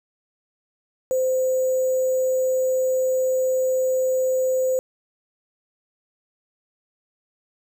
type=tone with sample-and-hold; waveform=sine; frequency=517 Hz; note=C5; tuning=21 cents flat; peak=-18 dBFS; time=1.11-4.79 s; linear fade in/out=0 ms; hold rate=7350 Hz; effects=none